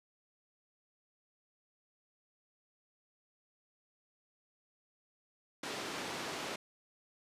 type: band-pass noise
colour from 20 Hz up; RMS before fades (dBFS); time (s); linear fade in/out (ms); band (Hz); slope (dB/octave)
pink; -41; 5.63-6.56; 5; 260 to 5900; 12
effects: resampled to 32000 Hz